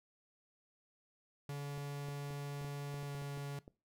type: tone with pitch glide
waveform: 45% pulse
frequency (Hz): 142.8 to 141.73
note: D3 to C#3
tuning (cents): -48 to +39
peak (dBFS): -40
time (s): 1.49-3.59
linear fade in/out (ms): 2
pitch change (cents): -13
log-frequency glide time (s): 3.06-3.11
type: clicks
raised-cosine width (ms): 2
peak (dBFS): -38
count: 11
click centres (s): 1.777 / 2.086 / 2.307 / 2.614 / 2.647 / 2.942 / 3.03 / 3.15 / 3.22 / 3.374 / 3.679
effects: noise-tail reverb RT60 0.3 s tail -20 dB re dry